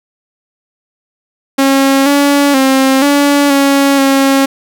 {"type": "tone with pitch steps", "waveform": "sawtooth", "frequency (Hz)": [272.1, 284.2, 266.3, 285.6, 277.7, 272.3], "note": ["C#4", "C#4", "C4", "D4", "C#4", "C#4"], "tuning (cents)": [-32, 43, 31, -48, 3, -31], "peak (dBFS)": -3, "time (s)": [1.58, 4.46], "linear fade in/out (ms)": 10, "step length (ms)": 480, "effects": []}